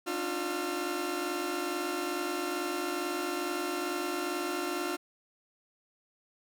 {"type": "tone cluster", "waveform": "sawtooth", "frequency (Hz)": [283, 305.3, 354.5, 1362], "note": ["C#4", "D#4", "F4", "F6"], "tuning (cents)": [36, -33, 26, -44], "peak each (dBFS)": [-37, -34, -30, -35], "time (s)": [0.06, 4.97], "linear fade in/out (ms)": 20, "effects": []}